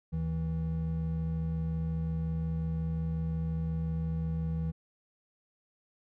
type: tone pair together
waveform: triangle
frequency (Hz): 76.5 / 162.1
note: D#2 / E3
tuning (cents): -29 / -29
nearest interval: octave + minor second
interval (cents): 1300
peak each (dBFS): -33 / -29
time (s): 0.12-4.72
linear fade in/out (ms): 20
effects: none